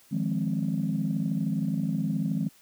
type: chord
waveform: sine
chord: F minor seventh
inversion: third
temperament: equal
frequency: 155.56 / 174.61 / 207.7 / 261.6 Hz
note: Eb3 / F3 / Ab3 / C4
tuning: 0 / 0 / 0 / 0 cents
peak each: -30 / -30 / -29 / -32 dBFS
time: 0.11-2.49 s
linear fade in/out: 20 ms
effects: tanh soft clip ceiling -17 dBFS + white hiss -58 dBFS RMS until 2.61 s